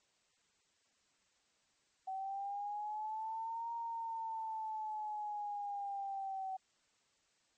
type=linear two-way sweep; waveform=sine; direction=up then down; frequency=758 to 932.3 to 758 Hz; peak=-38 dBFS; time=2.07-6.57 s; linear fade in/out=10 ms; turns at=3.72 s; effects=white hiss -75 dBFS RMS until 7.57 s + MP3 32 kbps